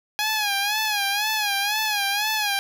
10% pulse tone with vibrato, 830.6 Hz, G#5, in tune, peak -13 dBFS, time 0.19-2.59 s, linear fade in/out 0 ms, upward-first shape sine, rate 2 Hz, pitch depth 85 cents each way, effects none

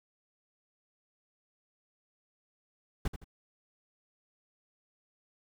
brown noise with echo, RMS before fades -30 dBFS, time 3.05-3.08 s, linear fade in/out 5 ms, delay 82 ms, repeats 2, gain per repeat -10 dB, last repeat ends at 3.244 s, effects none

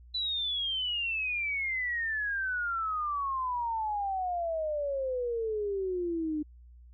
sine exponential sweep, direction down, 4003 to 297.8 Hz, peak -29 dBFS, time 0.14-6.43 s, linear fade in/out 10 ms, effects added 60 Hz sine -50 dBFS peak until 6.93 s

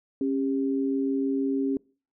sine tone pair together, 272.9 / 399.4 Hz, C#4 / G4, -27 / +32 cents, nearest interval perfect fifth, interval 659 cents, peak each -24 / -30 dBFS, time 0.21-1.77 s, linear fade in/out 2 ms, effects noise-tail reverb RT60 0.4 s tail -25 dB re dry

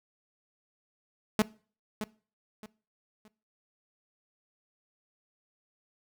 sawtooth tone with echo, 214.3 Hz, A3, 45 cents flat, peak -17 dBFS, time 1.39-1.42 s, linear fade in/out 0 ms, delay 620 ms, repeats 3, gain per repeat -11 dB, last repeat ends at 3.28 s, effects noise-tail reverb RT60 0.4 s tail -21 dB re dry

